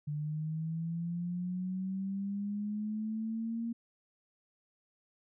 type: linear sweep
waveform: sine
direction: up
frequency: 147 to 233.1 Hz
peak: -33 dBFS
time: 0.07-3.73 s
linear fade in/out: 10 ms
effects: none